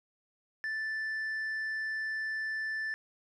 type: tone with tanh clipping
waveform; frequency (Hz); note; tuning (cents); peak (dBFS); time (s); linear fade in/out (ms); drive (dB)
sine; 1760; A6; 0; -33; 0.64-2.94; 0; 3
effects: none